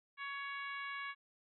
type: harmonic tone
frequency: 559 Hz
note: C#5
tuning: 14 cents sharp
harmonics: 2 / 3 / 4 / 5 / 6 / 7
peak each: -45 / -45 / -46 / -53 / -56 / -60 dBFS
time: 0.17-1.15 s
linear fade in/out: 50 ms
effects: none